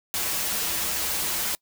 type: noise with comb filter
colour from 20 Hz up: white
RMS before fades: -27 dBFS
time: 0.14-1.55 s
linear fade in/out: 0 ms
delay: 7.6 ms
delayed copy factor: -0.9
effects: noise-tail reverb RT60 0.1 s tail -25 dB re dry